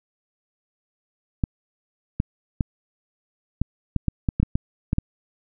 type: clicks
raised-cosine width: 5 ms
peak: -8 dBFS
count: 12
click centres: 1.438 / 2.201 / 2.608 / 3.616 / 3.963 / 4.083 / 4.288 / 4.4 / 4.43 / 4.555 / 4.931 / 4.984 s
effects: none